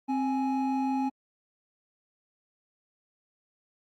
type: tone pair together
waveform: triangle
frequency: 263.3 / 836 Hz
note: C4 / G#5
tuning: +11 / +11 cents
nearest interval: octave + minor sixth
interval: 2000 cents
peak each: -25 / -29 dBFS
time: 0.08-1.1 s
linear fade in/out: 20 ms
effects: Opus 48 kbps